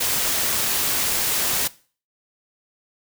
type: noise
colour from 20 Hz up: white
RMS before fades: -22 dBFS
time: 0-1.68 s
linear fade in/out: 10 ms
effects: noise-tail reverb RT60 0.4 s tail -19 dB re dry